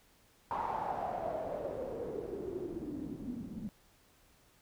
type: noise with low-pass filter sweep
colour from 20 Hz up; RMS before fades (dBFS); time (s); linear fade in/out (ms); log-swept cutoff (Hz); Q
white; -39; 0.51-3.69; 0; 980 to 210; 6.5
effects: pink hiss -66 dBFS RMS until 4.61 s